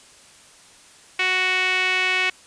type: tone with band-pass filter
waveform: sawtooth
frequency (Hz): 370.5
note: F#4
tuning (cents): +2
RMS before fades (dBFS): -21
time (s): 1.19-2.3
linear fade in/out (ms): 5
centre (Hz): 2400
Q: 3.7
effects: white hiss -49 dBFS RMS until 2.46 s + resampled to 22050 Hz